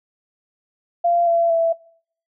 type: tone with pitch steps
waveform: sine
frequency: 690 / 676.6 / 663.4 Hz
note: F5 / E5 / E5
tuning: -21 / +45 / +11 cents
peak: -14 dBFS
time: 1.04-1.73 s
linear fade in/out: 10 ms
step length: 230 ms
effects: noise-tail reverb RT60 0.6 s tail -24 dB re dry